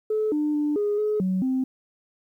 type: tone with pitch steps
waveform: sine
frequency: 431.3 / 299.8 / 296.7 / 413.5 / 424 / 186.6 / 260.3 Hz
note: A4 / D4 / D4 / G#4 / G#4 / F#3 / C4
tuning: -35 / +36 / +18 / -8 / +36 / +15 / -9 cents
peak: -20 dBFS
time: 0.1-1.64 s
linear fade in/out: 5 ms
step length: 220 ms
effects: tanh soft clip ceiling -17 dBFS + 10-bit